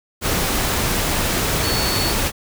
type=tone in noise; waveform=sine; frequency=4435 Hz; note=C#8; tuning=in tune; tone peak=-24 dBFS; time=1.61-2.14 s; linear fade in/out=50 ms; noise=pink; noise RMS=-20 dBFS; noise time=0.21-2.32 s; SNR=-7 dB; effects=none